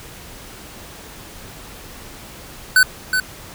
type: tone with echo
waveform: square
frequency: 1507 Hz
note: F#6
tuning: 31 cents sharp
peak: -9 dBFS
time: 2.76-2.83 s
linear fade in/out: 2 ms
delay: 370 ms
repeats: 1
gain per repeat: -7 dB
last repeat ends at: 3.2 s
effects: pink hiss -38 dBFS RMS until 3.54 s